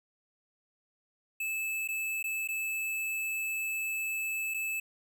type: tone with dropouts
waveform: square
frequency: 2616 Hz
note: E7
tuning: 14 cents flat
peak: -32 dBFS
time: 1.4-4.8 s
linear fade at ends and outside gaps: 5 ms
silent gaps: 1.877-1.886 / 2.228-2.24 / 2.476-2.486 / 4.54-4.543 s
effects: none